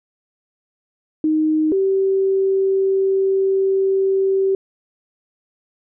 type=tone pair in turn; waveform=sine; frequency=311.1 / 386.2 Hz; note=D#4 / G4; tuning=0 / -26 cents; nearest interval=major third; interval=374 cents; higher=second; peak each=-14 dBFS; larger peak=neither; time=1.24-1.72 / 1.72-4.55 s; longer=second; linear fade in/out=2 ms; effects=none